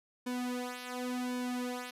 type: tone with flanger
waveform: sawtooth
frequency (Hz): 248.6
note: B3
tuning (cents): +12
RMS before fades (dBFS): -37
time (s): 0.26-1.91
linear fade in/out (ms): 10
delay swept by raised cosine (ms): 1.5 to 3.9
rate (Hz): 0.91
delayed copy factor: -0.85
effects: resampled to 32000 Hz